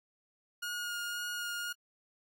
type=tone with vibrato; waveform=sawtooth; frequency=1431 Hz; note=F6; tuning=42 cents sharp; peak=-32 dBFS; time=0.62-1.73 s; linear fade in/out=10 ms; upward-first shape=sine; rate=1.9 Hz; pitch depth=12 cents each way; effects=AAC 64 kbps